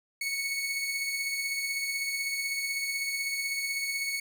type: beating tone pair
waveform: sawtooth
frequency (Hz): 2200 / 2216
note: C#7 / C#7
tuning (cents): -14 / -1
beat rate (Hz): 16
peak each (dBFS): -35 / -27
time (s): 0.21-4.2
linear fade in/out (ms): 5
effects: none